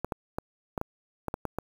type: clicks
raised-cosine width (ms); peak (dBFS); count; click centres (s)
1; -16; 9; 0.046 / 0.122 / 0.385 / 0.778 / 0.814 / 1.283 / 1.341 / 1.453 / 1.586
effects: 7-bit